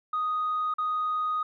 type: tone with dropouts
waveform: sine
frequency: 1244.5 Hz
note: D#6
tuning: in tune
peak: -24 dBFS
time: 0.13-1.43 s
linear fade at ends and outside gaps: 5 ms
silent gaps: 0.74-0.783 s
effects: tanh soft clip ceiling -22 dBFS

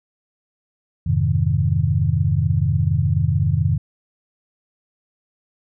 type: chord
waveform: sine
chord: F minor seventh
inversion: none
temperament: equal with one note detuned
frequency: 87.31 / 103.83 / 130.81 / 155.03 Hz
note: F2 / Ab2 / C3 / Eb3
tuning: 0 / 0 / 0 / -6 cents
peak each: -21 dBFS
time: 1.06-3.78 s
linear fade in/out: 10 ms
effects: none

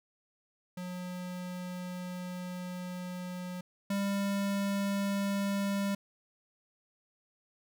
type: tone pair in turn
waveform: square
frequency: 180.5 / 199.09 Hz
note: F#3 / G3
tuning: -43 / +27 cents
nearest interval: major second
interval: 170 cents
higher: second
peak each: -38 / -30 dBFS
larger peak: second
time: 0.77-3.61 / 3.9-5.95 s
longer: first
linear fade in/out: 5 ms
effects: none

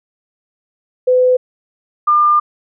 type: tone pair in turn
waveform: sine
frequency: 505 / 1201.1 Hz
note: B4 / D6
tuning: +39 / +39 cents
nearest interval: octave + minor third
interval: 1500 cents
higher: second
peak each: -8 dBFS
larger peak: neither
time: 1.07-1.37 / 2.07-2.4 s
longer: second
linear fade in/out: 10 ms
effects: none

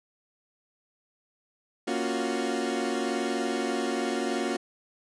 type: chord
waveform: 30% pulse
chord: Gb major seventh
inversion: first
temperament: equal with one note detuned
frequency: 233.9 / 277.2 / 349.2 / 370 Hz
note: Bb3 / Db4 / F4 / Gb4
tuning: +6 / 0 / 0 / 0 cents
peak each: -30 dBFS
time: 1.87-4.57 s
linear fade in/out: 10 ms
effects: resampled to 22050 Hz

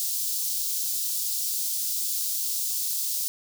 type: high-pass noise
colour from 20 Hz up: white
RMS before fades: -28 dBFS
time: 0-3.28 s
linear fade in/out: 0 ms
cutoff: 4300 Hz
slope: 24 dB/octave
effects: none

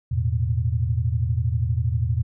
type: chord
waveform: sine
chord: E suspended fourth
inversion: none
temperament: equal with one note detuned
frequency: 82.41 / 110 / 122.48 Hz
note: E2 / A2 / B2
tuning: 0 / 0 / -14 cents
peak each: -24 dBFS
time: 0.11-2.23 s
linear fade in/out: 10 ms
effects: none

